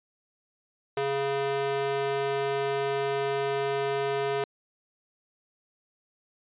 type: tone with high-pass filter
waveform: square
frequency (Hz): 138.59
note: C#3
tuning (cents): 0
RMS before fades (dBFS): -28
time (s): 0.97-4.44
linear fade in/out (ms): 2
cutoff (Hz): 420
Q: 1.6
effects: resampled to 8000 Hz